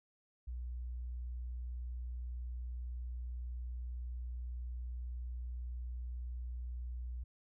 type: tone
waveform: sine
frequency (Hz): 60.9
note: B1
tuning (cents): -24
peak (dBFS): -39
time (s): 0.47-7.24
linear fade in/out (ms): 10
effects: none